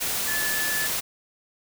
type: tone in noise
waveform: sine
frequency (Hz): 1733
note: A6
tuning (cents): -27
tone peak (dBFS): -27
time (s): 0.27-0.88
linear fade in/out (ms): 20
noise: white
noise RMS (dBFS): -27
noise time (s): 0-1.01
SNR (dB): -3
effects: none